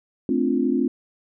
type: chord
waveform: sine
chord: D minor seventh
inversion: second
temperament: equal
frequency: 220 / 261.6 / 293.7 / 349.2 Hz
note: A3 / C4 / D4 / F4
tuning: 0 / 0 / 0 / 0 cents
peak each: -26 / -21 / -26 / -25 dBFS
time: 0.29-0.88 s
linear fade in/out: 2 ms
effects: none